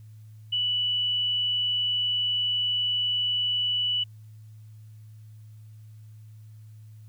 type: tone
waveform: sine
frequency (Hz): 2960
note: F#7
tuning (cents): 0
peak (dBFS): -23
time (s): 0.52-4.04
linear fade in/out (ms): 10
effects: added 108 Hz sine -44 dBFS peak until 7.08 s + white hiss -68 dBFS RMS until 7.08 s